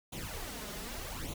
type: noise with flanger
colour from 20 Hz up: pink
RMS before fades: -41 dBFS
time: 0.12-1.34 s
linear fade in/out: 10 ms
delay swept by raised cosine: 0.29 to 4.89 ms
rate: 0.84 Hz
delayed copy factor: +0.75
effects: none